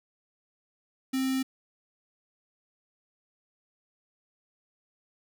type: tone with notch filter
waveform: square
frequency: 263.4 Hz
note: C4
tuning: 12 cents sharp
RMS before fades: -28 dBFS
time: 1.13-1.43 s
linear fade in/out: 10 ms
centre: 910 Hz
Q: 0.8
effects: none